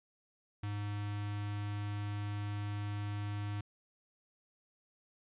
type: tone with notch filter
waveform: square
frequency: 103 Hz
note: G#2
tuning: 14 cents flat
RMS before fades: -38 dBFS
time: 0.63-3.61 s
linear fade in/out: 5 ms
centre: 480 Hz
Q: 1.3
effects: resampled to 8000 Hz